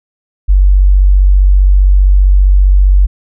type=tone; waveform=sine; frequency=47.6 Hz; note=F#1; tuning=50 cents sharp; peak=-3 dBFS; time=0.48-3.07 s; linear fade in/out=20 ms; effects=none